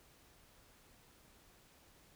silence, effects pink hiss -65 dBFS RMS until 2.15 s

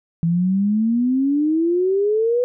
sine exponential sweep, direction up, 164 to 498.9 Hz, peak -15 dBFS, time 0.23-2.44 s, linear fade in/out 0 ms, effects none

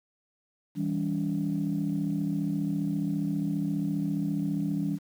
sine tone cluster, 163 / 197.8 / 285.8 Hz, E3 / G3 / D4, -19 / +16 / -47 cents, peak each -30 dBFS, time 0.75-4.99 s, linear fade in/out 50 ms, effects tanh soft clip ceiling -19 dBFS + 9-bit

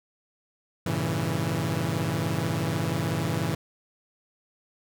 sawtooth chord, G diminished seventh, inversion none, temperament equal with one note detuned, 98 / 114.34 / 138.59 / 164.81 Hz, G2 / Bb2 / Db3 / Fb3, 0 / -33 / 0 / 0 cents, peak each -29 / -28 / -27 / -25 dBFS, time 0.86-3.55 s, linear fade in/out 5 ms, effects none

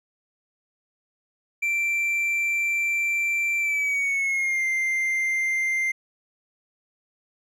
triangle tone with pitch glide, 2349 to 2093 Hz, D7 to C7, 0 to 0 cents, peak -20 dBFS, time 1.62-5.92 s, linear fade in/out 10 ms, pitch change -200 cents, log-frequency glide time 3.59-4.65 s, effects none

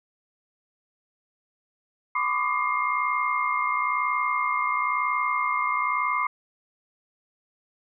sine tone cluster, 1006 / 1146 / 1207 / 2120 Hz, B5 / D6 / D6 / C7, +32 / -43 / +47 / +22 cents, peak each -28 dBFS, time 2.15-6.27 s, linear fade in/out 5 ms, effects none

